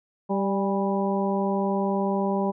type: harmonic tone with a mistuned harmonic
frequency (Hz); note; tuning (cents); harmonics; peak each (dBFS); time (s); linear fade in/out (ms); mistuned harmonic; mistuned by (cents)
196; G3; 0; 1 / 2 / 3 / 4 / 5; -25 / -28 / -30 / -31 / -32; 0.29-2.52; 20; 4; +42
effects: none